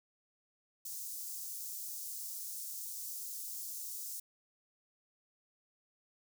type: high-pass noise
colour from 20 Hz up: white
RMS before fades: -43 dBFS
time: 0.85-4.2 s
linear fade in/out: 5 ms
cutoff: 5600 Hz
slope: 24 dB/octave
effects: none

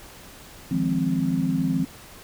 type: chord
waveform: sine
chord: F minor seventh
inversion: third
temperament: equal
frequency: 155.56 / 174.61 / 207.7 / 261.6 Hz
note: Eb3 / F3 / Ab3 / C4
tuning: 0 / 0 / 0 / 0 cents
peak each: -28 / -25 / -30 / -24 dBFS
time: 0.71-1.85 s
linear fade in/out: 5 ms
effects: pink hiss -45 dBFS RMS until 2.23 s

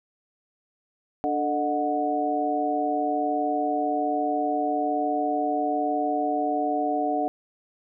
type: harmonic tone with a mistuned harmonic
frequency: 146.83 Hz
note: D3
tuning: in tune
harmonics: 2 / 3 / 4 / 5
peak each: -28 / -32 / -30 / -25 dBFS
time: 1.24-7.28 s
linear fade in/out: 0 ms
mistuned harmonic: 4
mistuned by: +74 cents
effects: none

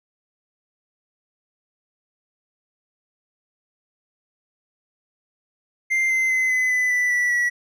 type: tone with pitch steps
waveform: triangle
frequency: 2093 / 2070 / 2048 / 2025 / 2003 / 1981.2 / 1959.6 / 1938.2 Hz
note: C7 / C7 / C7 / B6 / B6 / B6 / B6 / B6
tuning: 0 / -19 / -38 / +43 / +24 / +5 / -14 / -33 cents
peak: -16 dBFS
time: 5.9-7.5 s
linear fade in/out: 20 ms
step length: 200 ms
effects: none

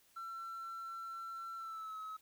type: tone with pitch glide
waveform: triangle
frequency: 1348 to 1284.2 Hz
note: E6 to E6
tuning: +38 to -46 cents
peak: -40 dBFS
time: 0.16-2.17 s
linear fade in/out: 10 ms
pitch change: -84 cents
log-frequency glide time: 1.57-1.98 s
effects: tanh soft clip ceiling -37 dBFS + white hiss -69 dBFS RMS until 2.21 s

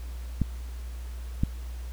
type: clicks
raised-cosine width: 5 ms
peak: -11 / -11 dBFS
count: 2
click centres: 0.417 / 1.435 s
effects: added 60 Hz sine -34 dBFS peak until 1.92 s + pink hiss -52 dBFS RMS until 1.92 s

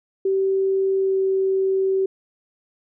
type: tone with pitch glide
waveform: sine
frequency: 385.7 to 383.5 Hz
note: G4 to G4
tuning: -28 to -38 cents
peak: -17 dBFS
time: 0.25-2.06 s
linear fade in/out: 5 ms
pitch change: -10 cents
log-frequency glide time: 0.98-1.17 s
effects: none

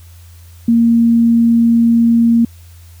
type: tone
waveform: sine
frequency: 232.1 Hz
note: A#3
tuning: 7 cents flat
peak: -7 dBFS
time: 0.68-2.45 s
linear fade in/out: 5 ms
effects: added 85 Hz sine -36 dBFS peak until 3 s + white hiss -48 dBFS RMS until 3 s

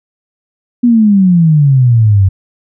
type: exponential sweep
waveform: sine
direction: down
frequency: 246.9 to 93 Hz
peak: -4 dBFS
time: 0.83-2.29 s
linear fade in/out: 10 ms
effects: none

